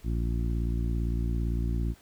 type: harmonic tone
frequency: 57.7 Hz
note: A#1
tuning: 17 cents flat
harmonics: 1 / 2 / 3 / 4 / 5 / 6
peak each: -27 / -33 / -37 / -39 / -41 / -43 dBFS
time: 0.03-1.95 s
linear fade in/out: 50 ms
effects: pink hiss -58 dBFS RMS until 2.01 s